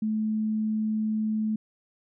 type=tone; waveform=sine; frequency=216.6 Hz; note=A3; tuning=27 cents flat; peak=-24 dBFS; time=0.02-1.56 s; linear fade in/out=5 ms; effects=none